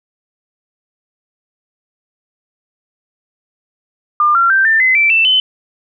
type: tone with pitch steps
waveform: sine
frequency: 1200 / 1370.5 / 1565.2 / 1787.6 / 2042 / 2332 / 2663 / 3041 Hz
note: D6 / F6 / G6 / A6 / C7 / D7 / E7 / F#7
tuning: +37 / -33 / -3 / +27 / -43 / -13 / +17 / +47 cents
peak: -8 dBFS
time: 4.2-5.4 s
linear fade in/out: 2 ms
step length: 150 ms
effects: none